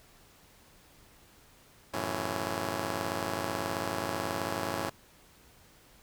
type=chord; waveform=5% pulse; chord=F# minor seventh; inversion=none; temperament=just; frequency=92.5 / 111 / 138.75 / 166.5 Hz; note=F#2 / A2 / C#3 / E3; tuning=0 / +16 / +2 / +18 cents; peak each=-26 / -27 / -31 / -28 dBFS; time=1.93-4.9 s; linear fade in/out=10 ms; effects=pink hiss -59 dBFS RMS until 6.02 s